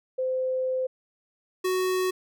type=tone pair in turn; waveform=sine / square; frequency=516 / 370.5 Hz; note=C5 / F#4; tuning=-24 / +2 cents; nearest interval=tritone; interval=574 cents; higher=first; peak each=-24 dBFS; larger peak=neither; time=0.18-0.87 / 1.64-2.11 s; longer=first; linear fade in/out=10 ms; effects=none